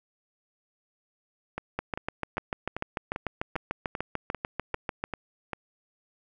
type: two click trains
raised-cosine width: 0.5 ms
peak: -14 / -17 dBFS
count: 23 / 11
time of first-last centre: 1.79-5.04 / 1.58-5.533 s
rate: 6.77 / 2.53 Hz
effects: none